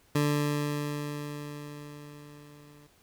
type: tone with level ramp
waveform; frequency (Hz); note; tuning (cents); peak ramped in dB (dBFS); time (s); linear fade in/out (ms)
20% pulse; 146.83; D3; 0; -18 to -48; 0.15-2.87; 5
effects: pink hiss -63 dBFS RMS until 3.02 s